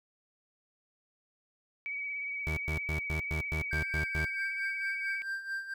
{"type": "tone with vibrato", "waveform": "sine", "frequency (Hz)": 2271, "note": "C#7", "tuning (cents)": 41, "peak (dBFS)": -34, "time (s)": [1.86, 5.22], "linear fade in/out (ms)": 0, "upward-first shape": "sine", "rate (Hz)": 17, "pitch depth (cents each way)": 26}
{"type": "tone bursts", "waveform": "30% pulse", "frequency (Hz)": 77.78, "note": "D#2", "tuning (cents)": 0, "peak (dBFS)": -29, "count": 9, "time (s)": [2.47, 4.25], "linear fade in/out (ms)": 0, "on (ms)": 100, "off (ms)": 110}
{"type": "tone with tremolo", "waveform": "triangle", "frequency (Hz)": 1579, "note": "G6", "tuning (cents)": 12, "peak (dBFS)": -30, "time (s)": [3.71, 5.74], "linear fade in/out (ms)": 5, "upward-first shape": "sine", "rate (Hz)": 4.5, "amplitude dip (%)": 70}
{"effects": []}